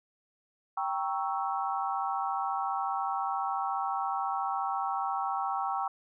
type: chord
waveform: sine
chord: G diminished seventh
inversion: none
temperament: equal with one note detuned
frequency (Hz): 784 / 938.3 / 1108.7 / 1318.5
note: G5 / Bb5 / Db6 / Fb6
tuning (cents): 0 / +11 / 0 / 0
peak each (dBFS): -32 / -36 / -35 / -36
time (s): 0.77-5.88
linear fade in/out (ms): 5
effects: none